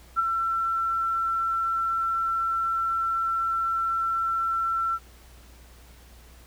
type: tone with ADSR envelope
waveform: sine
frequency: 1346 Hz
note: E6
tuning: 36 cents sharp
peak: -17 dBFS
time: 0.16-4.99 s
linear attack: 33 ms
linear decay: 16 ms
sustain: -6 dB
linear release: 48 ms
effects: added 60 Hz sine -49 dBFS peak until 6.46 s + pink hiss -54 dBFS RMS until 6.46 s